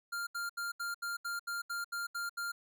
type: tone bursts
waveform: square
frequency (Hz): 1396.9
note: F6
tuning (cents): 0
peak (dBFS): -36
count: 11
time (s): 0.12-2.52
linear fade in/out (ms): 10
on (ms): 150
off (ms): 75
effects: none